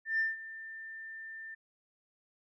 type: tone with ADSR envelope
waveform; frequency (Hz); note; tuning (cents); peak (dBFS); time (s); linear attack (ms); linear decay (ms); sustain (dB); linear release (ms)
sine; 1790; A6; +29; -25; 0.05-1.55; 140; 170; -17; 11
effects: tanh soft clip ceiling -23 dBFS